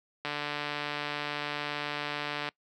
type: click train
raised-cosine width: 0.3 ms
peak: -17 dBFS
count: 330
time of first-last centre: 0.25-2.488 s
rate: 147 Hz
effects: noise-tail reverb RT60 0.1 s tail -23 dB re dry + high-pass 150 Hz 12 dB/octave